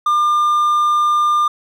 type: tone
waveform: triangle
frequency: 1200 Hz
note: D6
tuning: 37 cents sharp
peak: -10 dBFS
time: 0.06-1.48 s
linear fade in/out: 5 ms
effects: none